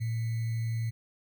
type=tone with sample-and-hold; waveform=sine; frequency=114 Hz; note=A#2; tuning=38 cents flat; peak=-28 dBFS; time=0-0.91 s; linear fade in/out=20 ms; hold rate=2100 Hz; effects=none